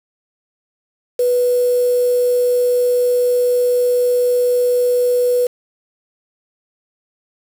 sine tone with quantisation, 492 Hz, B4, 7 cents flat, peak -12 dBFS, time 1.19-5.47 s, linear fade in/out 5 ms, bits 5, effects none

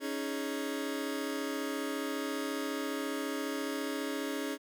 sawtooth chord, C# suspended second, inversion none, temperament just, 277.2 / 311.8 / 415.8 Hz, C#4 / D#4 / G#4, 0 / +4 / +2 cents, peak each -32 / -35 / -35 dBFS, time 0-4.58 s, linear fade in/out 50 ms, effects none

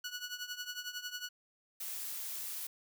15% pulse tone with tremolo, 1469 Hz, F#6, 13 cents flat, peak -30 dBFS, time 0.04-1.29 s, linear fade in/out 5 ms, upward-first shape triangle, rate 11 Hz, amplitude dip 85%
blue noise, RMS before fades -41 dBFS, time 1.8-2.67 s, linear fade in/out 5 ms
effects none

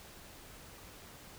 silence, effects pink hiss -53 dBFS RMS until 1.38 s

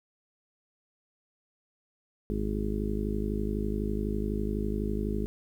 harmonic tone, 52 Hz, G#1, 3 cents sharp, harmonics 1 / 2 / 3 / 4 / 5 / 6 / 7 / 8, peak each -32 / -38 / -41 / -33 / -41 / -39 / -38 / -37 dBFS, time 2.3-5.26 s, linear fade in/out 0 ms, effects 10-bit

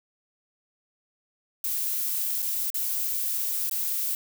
violet noise with dropouts, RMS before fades -28 dBFS, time 1.64-4.15 s, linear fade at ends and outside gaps 1 ms, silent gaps 2.421-2.426 / 2.702-2.744 / 3.696-3.712 s, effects none

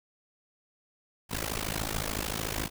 pink noise with amplitude modulation, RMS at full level -29 dBFS, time 1.29-2.7 s, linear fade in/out 50 ms, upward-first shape sine, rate 53.6 Hz, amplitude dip 95%, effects none

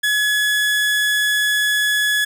30% pulse tone, 1695 Hz, G#6, 35 cents sharp, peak -13 dBFS, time 0.03-2.25 s, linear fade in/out 10 ms, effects none

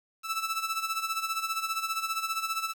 sawtooth tone with tremolo, 1318.5 Hz, E6, in tune, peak -23 dBFS, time 0.23-2.74 s, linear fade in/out 50 ms, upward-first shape sine, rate 15 Hz, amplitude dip 70%, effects 9-bit

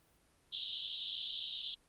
white band-pass noise, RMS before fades -42 dBFS, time 0.52-1.75 s, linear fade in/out 10 ms, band 3000 to 3900 Hz, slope 96 dB/octave, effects pink hiss -70 dBFS RMS until 1.88 s + Opus 32 kbps

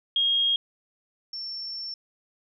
sine tone pair in turn, 3257 / 5419 Hz, G#7 / E8, -34 / +47 cents, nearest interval major sixth, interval 881 cents, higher second, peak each -20 / -32 dBFS, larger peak first, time 0.16-0.56 / 1.33-1.94 s, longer second, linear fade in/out 2 ms, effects none

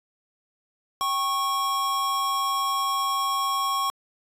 square tone pair together, 784 / 1099.5 Hz, G5 / C#6, 0 / -14 cents, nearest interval tritone, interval 586 cents, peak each -34 / -24 dBFS, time 1.01-3.9 s, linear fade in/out 0 ms, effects resampled to 32000 Hz

